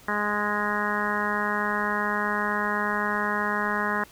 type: harmonic tone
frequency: 207.8 Hz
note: G#3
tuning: 1 cent sharp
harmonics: 1 / 2 / 3 / 4 / 5 / 6 / 7 / 8 / 9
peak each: -32 / -34 / -36 / -34 / -30 / -33 / -33 / -31 / -32 dBFS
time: 0.08-4.04 s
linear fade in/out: 5 ms
effects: pink hiss -51 dBFS RMS until 4.11 s